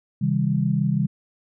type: tone cluster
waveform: sine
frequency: 135.2 / 161.5 / 199.4 Hz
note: C#3 / E3 / G3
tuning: -43 / -35 / +30 cents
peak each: -23 dBFS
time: 0.21-1.07 s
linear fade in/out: 10 ms
effects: none